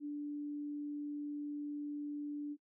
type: tone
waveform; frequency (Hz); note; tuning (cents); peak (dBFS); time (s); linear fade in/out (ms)
sine; 292.6; D4; -6; -38; 0-2.57; 50
effects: noise-tail reverb RT60 0.1 s tail -24 dB re dry